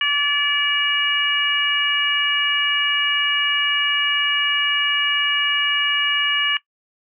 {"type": "harmonic tone", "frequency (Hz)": 577, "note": "D5", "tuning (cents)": -31, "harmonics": [2, 3, 4, 5], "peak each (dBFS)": [-27, -22, -24, -19], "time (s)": [0.01, 6.57], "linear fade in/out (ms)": 2, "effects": ["noise-tail reverb RT60 0.1 s tail -19 dB re dry"]}